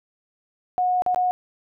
sine tone with dropouts, 728 Hz, F#5, 28 cents flat, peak -18 dBFS, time 0.78-1.31 s, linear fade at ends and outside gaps 0 ms, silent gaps 1.021-1.063 / 1.146-1.16 s, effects none

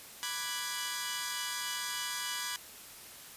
10% pulse chord, G# half-diminished seventh, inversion first, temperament equal, 987.8 / 1174.7 / 1480 / 1661.2 Hz, B5 / D6 / F#6 / G#6, 0 / 0 / 0 / 0 cents, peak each -31 / -34 / -35 / -30 dBFS, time 0.23-2.56 s, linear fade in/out 0 ms, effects white hiss -50 dBFS RMS until 3.36 s + resampled to 32000 Hz

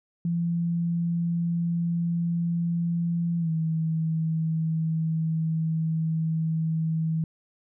sine tone with pitch glide, 170 to 160.74 Hz, F3 to E3, -46 to -43 cents, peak -23 dBFS, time 0.25-7.24 s, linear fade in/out 2 ms, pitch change -97 cents, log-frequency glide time 3.39-3.5 s, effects none

